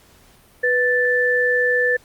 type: tone pair together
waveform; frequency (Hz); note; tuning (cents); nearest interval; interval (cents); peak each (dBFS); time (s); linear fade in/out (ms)
sine; 493.9 / 1760; B4 / A6; 0 / 0; octave + minor seventh; 2200; -19 / -17; 0.63-1.97; 10
effects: pink hiss -52 dBFS RMS until 2.04 s + Opus 48 kbps